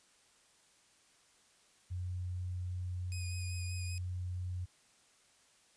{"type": "tone", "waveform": "sine", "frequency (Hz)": 90.3, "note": "F#2", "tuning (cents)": -42, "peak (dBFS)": -36, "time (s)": [1.9, 4.66], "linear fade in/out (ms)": 20}
{"type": "tone with vibrato", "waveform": "10% pulse", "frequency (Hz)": 2489, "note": "D#7", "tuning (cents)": 0, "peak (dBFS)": -36, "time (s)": [3.12, 3.98], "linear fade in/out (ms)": 0, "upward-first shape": "sine", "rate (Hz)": 5.2, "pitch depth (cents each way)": 21}
{"effects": ["white hiss -67 dBFS RMS until 5.76 s", "resampled to 22050 Hz"]}